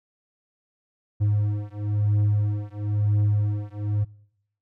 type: beating tone pair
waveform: triangle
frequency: 103.5 / 104.5 Hz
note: G#2 / G#2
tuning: -5 / +11 cents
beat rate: 1 Hz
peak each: -22 dBFS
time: 1.2-4.05 s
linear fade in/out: 20 ms
effects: noise-tail reverb RT60 0.8 s tail -25 dB re dry